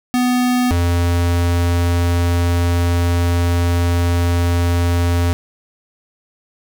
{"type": "tone pair in turn", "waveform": "square", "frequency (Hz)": [248.5, 86.62], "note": ["B3", "F2"], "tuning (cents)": [11, -14], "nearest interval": "octave + tritone", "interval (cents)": 1825, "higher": "first", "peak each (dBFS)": -14, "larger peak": "neither", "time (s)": [[0.14, 0.71], [0.71, 5.33]], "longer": "second", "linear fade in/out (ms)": 0, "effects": []}